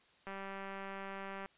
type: click train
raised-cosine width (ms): 0.5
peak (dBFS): -30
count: 233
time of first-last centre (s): 0.27-1.46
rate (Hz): 195
effects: white hiss -67 dBFS RMS until 1.57 s + resampled to 8000 Hz